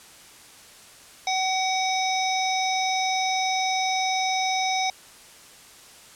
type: harmonic tone with a mistuned harmonic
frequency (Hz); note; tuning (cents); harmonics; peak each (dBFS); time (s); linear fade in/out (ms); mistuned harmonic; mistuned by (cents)
755; F#5; +35; 1 / 3 / 5 / 7 / 8; -24 / -29 / -31 / -32 / -33; 1.27-4.9; 2; 8; -15
effects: white hiss -48 dBFS RMS until 6.15 s + low-pass 10000 Hz 12 dB/octave